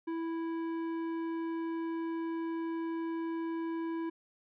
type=tone with tanh clipping; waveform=sine; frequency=329.6 Hz; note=E4; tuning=in tune; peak=-35 dBFS; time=0.07-4.1 s; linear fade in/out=10 ms; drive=12 dB; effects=none